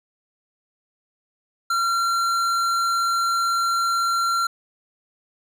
sine tone with tanh clipping, 1369 Hz, F6, 35 cents flat, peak -21 dBFS, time 1.7-4.47 s, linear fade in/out 5 ms, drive 16 dB, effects none

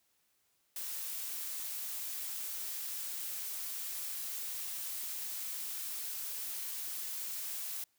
blue noise, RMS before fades -40 dBFS, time 0.76-7.84 s, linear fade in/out 2 ms, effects white hiss -75 dBFS RMS until 7.98 s

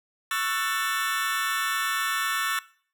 sawtooth chord, F# minor seventh, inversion second, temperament just, 1110 / 1332 / 1480 / 1776 Hz, C#6 / E6 / F#6 / A6, +2 / +18 / 0 / +16 cents, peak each -27 / -26 / -30 / -26 dBFS, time 0.31-2.59 s, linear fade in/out 2 ms, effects noise-tail reverb RT60 0.5 s tail -20 dB re dry

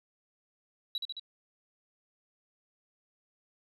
sine tone with echo, 3908 Hz, B7, 19 cents flat, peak -29 dBFS, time 0.95-0.98 s, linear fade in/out 2 ms, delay 72 ms, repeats 3, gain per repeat -3 dB, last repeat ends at 1.196 s, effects tanh soft clip ceiling -28 dBFS

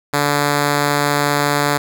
5% pulse tone, 144.9 Hz, D3, 23 cents flat, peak -3 dBFS, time 0.13-1.78 s, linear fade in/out 10 ms, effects none

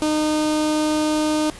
sawtooth tone with notch filter, 306.3 Hz, D#4, 27 cents flat, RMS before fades -20 dBFS, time 0.02-1.5 s, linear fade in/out 0 ms, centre 1900 Hz, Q 1.5, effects pink hiss -40 dBFS RMS until 1.59 s + resampled to 24000 Hz

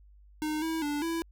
square tone with pitch steps, 306.9 / 323.6 / 292.3 / 331.3 Hz, D#4 / E4 / D4 / E4, -24 / -32 / -8 / +9 cents, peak -30 dBFS, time 0.42-1.22 s, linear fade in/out 0 ms, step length 200 ms, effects added 50 Hz sine -53 dBFS peak until 1.31 s

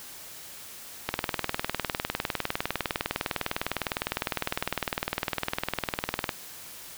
click train, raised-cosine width 0.3 ms, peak -10 dBFS, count 104, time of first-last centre 1.09-6.292 s, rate 19.8 Hz, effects white hiss -44 dBFS RMS until 6.97 s

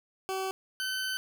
20% pulse tone pair in turn, 381.1 / 1524.4 Hz, G4 / G6, -49 / -49 cents, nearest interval 2 octaves, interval 2400 cents, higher second, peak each -26 dBFS, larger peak neither, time 0.29-0.51 / 0.8-1.17 s, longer second, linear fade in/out 0 ms, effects none

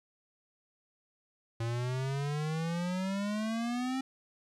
square exponential sweep, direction up, 113.8 to 266.6 Hz, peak -32 dBFS, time 1.6-4.01 s, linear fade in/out 5 ms, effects low-pass 8000 Hz 12 dB/octave + 11-bit

